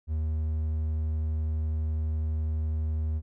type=tone; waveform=triangle; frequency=78 Hz; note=D#2; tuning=5 cents sharp; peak=-24 dBFS; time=0.07-3.22 s; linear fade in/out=50 ms; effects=none